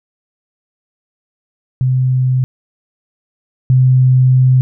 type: tone pair in turn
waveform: sine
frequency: 128.7 / 128.7 Hz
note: C3 / C3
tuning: -28 / -28 cents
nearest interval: unison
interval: 0 cents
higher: neither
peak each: -10 / -6 dBFS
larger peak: second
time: 1.81-2.44 / 3.7-4.61 s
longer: second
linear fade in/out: 0 ms
effects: none